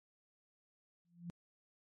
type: tone with exponential growth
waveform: sine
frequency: 172.7 Hz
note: F3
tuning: 19 cents flat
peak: -39 dBFS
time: 1.05-1.3 s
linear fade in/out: 0 ms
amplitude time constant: 53 ms
effects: MP3 48 kbps